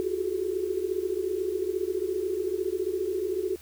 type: tone cluster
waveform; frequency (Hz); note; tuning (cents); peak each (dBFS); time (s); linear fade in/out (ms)
sine; 341.8 / 370 / 384.2 / 412.5 / 427.8; F4 / F#4 / G4 / G#4 / A4; -37 / 0 / -35 / -12 / -49; -37 / -29 / -34 / -36 / -34; 0-3.56; 0
effects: added 75 Hz sine -52 dBFS peak until 3.61 s + white hiss -52 dBFS RMS until 3.61 s